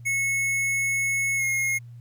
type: tone with pitch glide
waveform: square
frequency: 2193 to 2152 Hz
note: C#7 to C7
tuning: -19 to +48 cents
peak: -23 dBFS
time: 0.05-1.79 s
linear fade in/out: 20 ms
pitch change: -33 cents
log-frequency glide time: 1.37-1.43 s
effects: added 119 Hz sine -40 dBFS peak until 2 s + pink hiss -68 dBFS RMS until 2 s